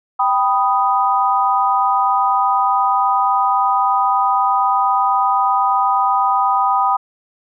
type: chord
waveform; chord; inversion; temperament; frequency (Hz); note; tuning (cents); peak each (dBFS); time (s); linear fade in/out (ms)
sine; G augmented; none; equal; 784 / 987.8 / 1244.5; G5 / B5 / D#6; 0 / 0 / 0; -17; 0.19-6.97; 10
effects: none